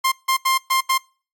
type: tone bursts at uneven times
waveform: sawtooth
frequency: 1055 Hz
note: C6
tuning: 14 cents sharp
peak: -12 dBFS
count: 5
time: 0.04-0.12 / 0.28-0.37 / 0.45-0.58 / 0.7-0.81 / 0.89-0.98 s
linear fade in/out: 10 ms
effects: noise-tail reverb RT60 0.4 s tail -26 dB re dry + AAC 64 kbps